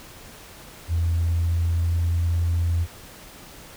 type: tone with pitch glide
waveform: sine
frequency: 83.9 to 84.97 Hz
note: E2 to F2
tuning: +31 to -47 cents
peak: -18 dBFS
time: 0.88-2.87 s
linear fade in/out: 50 ms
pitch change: +22 cents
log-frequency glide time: 1.09-2.13 s
effects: tanh soft clip ceiling -15 dBFS + pink hiss -44 dBFS RMS until 3.76 s